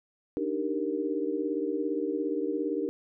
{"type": "chord", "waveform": "sine", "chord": "Eb major seventh", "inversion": "third", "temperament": "equal", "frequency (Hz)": [293.7, 311.1, 392, 466.2], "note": ["D4", "Eb4", "G4", "Bb4"], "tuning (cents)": [0, 0, 0, 0], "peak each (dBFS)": -33, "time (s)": [0.37, 2.89], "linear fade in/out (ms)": 0, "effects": []}